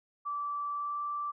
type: tone with pitch glide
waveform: sine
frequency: 1161 to 1169.1 Hz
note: D6 to D6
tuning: -20 to -8 cents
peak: -32 dBFS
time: 0.25-1.32 s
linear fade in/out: 20 ms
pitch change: +12 cents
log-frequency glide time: 0.72-1.01 s
effects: none